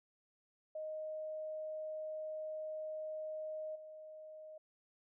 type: tone with level steps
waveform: sine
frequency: 622.3 Hz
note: D#5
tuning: in tune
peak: -40 / -49 dBFS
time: 0.75-4.58 s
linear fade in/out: 5 ms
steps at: 3.75 s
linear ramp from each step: 10 ms
effects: none